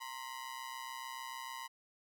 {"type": "ring-modulated tone", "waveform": "sawtooth", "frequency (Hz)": 987.8, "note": "B5", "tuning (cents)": 0, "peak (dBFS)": -36, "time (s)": [0, 1.68], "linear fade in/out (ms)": 20, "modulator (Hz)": 63.4, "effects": []}